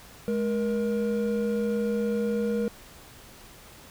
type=tone pair together; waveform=triangle; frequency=211 / 473.7 Hz; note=G#3 / A#4; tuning=+28 / +28 cents; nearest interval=octave + major second; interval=1400 cents; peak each=-25 dBFS; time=0.28-2.68 s; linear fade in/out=0 ms; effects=pink hiss -49 dBFS RMS until 3.9 s